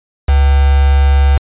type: tone with quantisation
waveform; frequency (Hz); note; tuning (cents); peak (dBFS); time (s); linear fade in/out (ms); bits
sine; 69.6; C#2; +8; -6; 0.28-1.38; 10; 3
effects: resampled to 8000 Hz